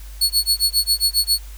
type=tone with tremolo; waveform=sawtooth; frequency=4395 Hz; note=C#8; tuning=16 cents flat; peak=-10 dBFS; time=0.21-1.39 s; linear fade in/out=5 ms; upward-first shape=sine; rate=7.4 Hz; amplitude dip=100%; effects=added 50 Hz sine -33 dBFS peak until 1.57 s + white hiss -46 dBFS RMS until 1.57 s